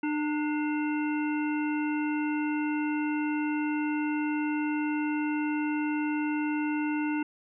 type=harmonic tone with a mistuned harmonic; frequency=300 Hz; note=D4; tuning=37 cents sharp; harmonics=1 / 3 / 5 / 7 / 9; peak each=-27 / -37 / -39 / -42 / -40 dBFS; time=0.03-7.23 s; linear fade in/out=5 ms; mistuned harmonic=5; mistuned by=-49 cents; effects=none